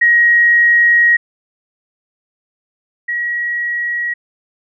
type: tone pair in turn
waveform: sine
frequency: 1891 / 1909.7 Hz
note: A#6 / A#6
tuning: +24 / +41 cents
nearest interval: unison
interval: 17 cents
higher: second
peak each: -7 / -16 dBFS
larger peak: first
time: 0.01-1.17 / 3.08-4.14 s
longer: first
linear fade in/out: 10 ms
effects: none

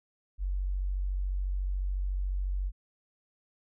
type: tone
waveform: sine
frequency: 47 Hz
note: F#1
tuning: 28 cents sharp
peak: -28 dBFS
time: 0.38-2.72 s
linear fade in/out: 50 ms
effects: none

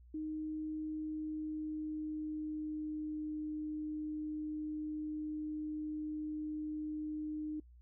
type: tone with pitch glide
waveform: sine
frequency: 310 to 305.6 Hz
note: D#4 to D#4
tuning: -6 to -31 cents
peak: -37 dBFS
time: 0.14-7.6 s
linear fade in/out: 5 ms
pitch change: -25 cents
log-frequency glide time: 0.79-3.38 s
effects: noise-tail reverb RT60 0.1 s tail -26 dB re dry + added 60 Hz sine -56 dBFS peak until 7.81 s

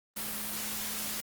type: tone in noise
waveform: sine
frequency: 212.3 Hz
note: G#3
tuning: 38 cents sharp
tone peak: -46 dBFS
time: 0.16-1.21 s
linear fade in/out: 10 ms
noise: white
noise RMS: -36 dBFS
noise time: 0.16-1.21 s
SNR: -13 dB
effects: Opus 32 kbps

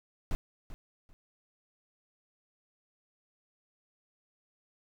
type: noise with echo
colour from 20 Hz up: brown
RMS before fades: -29 dBFS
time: 0.31-0.35 s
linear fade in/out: 0 ms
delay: 390 ms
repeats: 2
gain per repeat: -13 dB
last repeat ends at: 1.13 s
effects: none

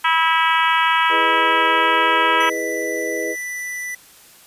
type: harmonic tone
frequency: 325.3 Hz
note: E4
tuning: 23 cents flat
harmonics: 3 / 4 / 5 / 6 / 7 / 8 / 9 / 10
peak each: -18 / -20 / -22 / -24 / -25 / -26 / -27 / -28 dBFS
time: 0.04-2.5 s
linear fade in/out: 10 ms
type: chord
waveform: sine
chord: E major seventh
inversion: none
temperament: equal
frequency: 329.6 / 415.3 / 493.9 / 622.3 Hz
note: E4 / G#4 / B4 / D#5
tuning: 0 / 0 / 0 / 0 cents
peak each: -28 / -28 / -26 / -29 dBFS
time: 1.09-3.36 s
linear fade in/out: 50 ms
type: tone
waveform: square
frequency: 1981 Hz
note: B6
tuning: 5 cents sharp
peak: -26 dBFS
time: 2.4-3.95 s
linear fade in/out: 5 ms
effects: white hiss -47 dBFS RMS until 4.46 s + resampled to 32000 Hz

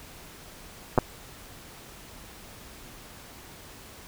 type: clicks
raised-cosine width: 1 ms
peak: -5 dBFS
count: 2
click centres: 0.978 / 0.986 s
effects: pink hiss -47 dBFS RMS until 4.07 s

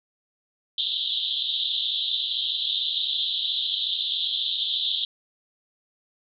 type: band-pass noise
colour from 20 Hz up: pink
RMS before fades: -27 dBFS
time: 0.78-5.05 s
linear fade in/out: 2 ms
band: 3200 to 3900 Hz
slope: 96 dB/octave
effects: none

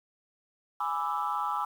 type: chord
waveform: sine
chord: E dominant seventh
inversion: first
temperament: equal with one note detuned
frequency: 830.6 / 992.9 / 1174.7 / 1318.5 Hz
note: G#5 / B5 / D6 / E6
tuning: 0 / +9 / 0 / 0 cents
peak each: -33 dBFS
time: 0.8-1.65 s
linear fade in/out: 5 ms
effects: tanh soft clip ceiling -20 dBFS + 9-bit

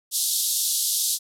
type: band-pass noise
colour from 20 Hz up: white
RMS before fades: -24 dBFS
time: 0.11-1.19 s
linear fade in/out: 50 ms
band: 3500 to 13000 Hz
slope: 48 dB/octave
effects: none

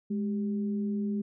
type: tone pair together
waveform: sine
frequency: 207.7 / 391.5 Hz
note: G#3 / G4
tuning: 0 / -2 cents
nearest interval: major seventh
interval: 1098 cents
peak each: -28 / -39 dBFS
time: 0.1-1.22 s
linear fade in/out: 10 ms
effects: none

